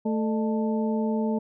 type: harmonic tone with a mistuned harmonic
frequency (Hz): 220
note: A3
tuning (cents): 0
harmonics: 1 / 2 / 3 / 4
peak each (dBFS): -24 / -30 / -34 / -36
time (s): 0.05-1.39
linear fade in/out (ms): 10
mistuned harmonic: 3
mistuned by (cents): -140
effects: none